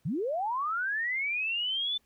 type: linear sweep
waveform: sine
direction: up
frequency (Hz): 120.2 to 3544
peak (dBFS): -28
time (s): 0.05-1.98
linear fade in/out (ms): 10
effects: pink hiss -71 dBFS RMS until 2.05 s